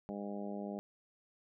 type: harmonic tone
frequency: 101.5 Hz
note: G#2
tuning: 39 cents flat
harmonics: 2 / 3 / 4 / 5 / 6 / 7 / 8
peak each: -41 / -48 / -47 / -50 / -47 / -52 / -52 dBFS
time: 0.09-0.79 s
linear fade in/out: 0 ms
effects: none